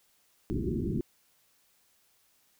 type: low-pass noise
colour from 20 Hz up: white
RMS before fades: -31 dBFS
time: 0.5-1.01 s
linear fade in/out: 0 ms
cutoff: 390 Hz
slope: 96 dB/octave
effects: white hiss -68 dBFS RMS until 2.59 s